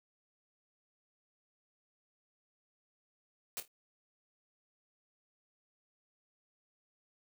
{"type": "noise with echo", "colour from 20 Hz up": "white", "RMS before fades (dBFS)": -39, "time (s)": [3.57, 3.6], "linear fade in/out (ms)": 0, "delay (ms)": 26, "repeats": 3, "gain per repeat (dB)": -11, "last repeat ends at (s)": 3.678, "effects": []}